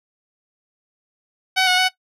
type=tone with pitch steps; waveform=10% pulse; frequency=753 / 732 / 744 Hz; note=F#5 / F#5 / F#5; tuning=+30 / -19 / +9 cents; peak=-6 dBFS; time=1.56-1.89 s; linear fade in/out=20 ms; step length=110 ms; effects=noise-tail reverb RT60 0.1 s tail -17 dB re dry + low-pass 8000 Hz 12 dB/octave